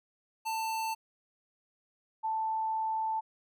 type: tone pair in turn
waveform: square / sine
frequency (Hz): 890 / 882.3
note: A5 / A5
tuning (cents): +20 / +5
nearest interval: unison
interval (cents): 15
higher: first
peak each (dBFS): -32 / -29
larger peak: second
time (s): 0.45-0.95 / 2.23-3.21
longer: second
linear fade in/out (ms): 20
effects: none